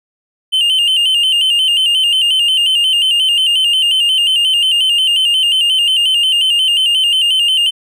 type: tone with vibrato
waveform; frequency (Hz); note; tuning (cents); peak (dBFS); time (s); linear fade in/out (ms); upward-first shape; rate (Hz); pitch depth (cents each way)
triangle; 2942; F#7; -11; -8; 0.52-7.71; 20; square; 5.6; 72
effects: none